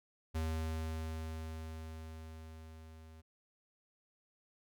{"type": "tone with level ramp", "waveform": "square", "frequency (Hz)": 80, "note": "D#2", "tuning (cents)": 49, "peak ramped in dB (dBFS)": [-34, -54], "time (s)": [0.34, 3.22], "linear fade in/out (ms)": 20, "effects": []}